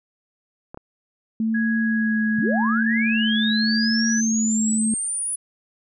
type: clicks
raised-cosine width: 1 ms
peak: -22 dBFS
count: 2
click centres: 0.745 / 0.774 s
type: tone with vibrato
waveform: sine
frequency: 221.5 Hz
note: A3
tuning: 12 cents sharp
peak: -19 dBFS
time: 1.4-4.94 s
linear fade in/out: 2 ms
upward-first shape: sine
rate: 0.84 Hz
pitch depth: 24 cents each way
type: tone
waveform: sine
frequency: 1661.2 Hz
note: G#6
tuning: in tune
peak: -25 dBFS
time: 1.54-4.21 s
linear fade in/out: 10 ms
type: linear sweep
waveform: sine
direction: up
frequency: 123.47 to 9956 Hz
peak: -23 dBFS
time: 2.38-5.36 s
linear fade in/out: 10 ms
effects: none